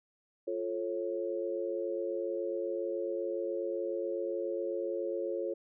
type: chord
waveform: sine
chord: F augmented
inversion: none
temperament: just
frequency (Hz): 349.2 / 436.5 / 545.7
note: F4 / A4 / C#5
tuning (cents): 0 / -14 / -27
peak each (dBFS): -36 / -37 / -36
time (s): 0.47-5.54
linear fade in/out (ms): 10
effects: none